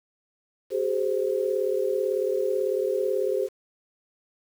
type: tone cluster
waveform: sine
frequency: 382.5 / 420.6 / 522 Hz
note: G4 / G#4 / C5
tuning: -42 / +22 / -4 cents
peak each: -27 / -27 / -27 dBFS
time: 0.7-3.49 s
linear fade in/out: 50 ms
effects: 8-bit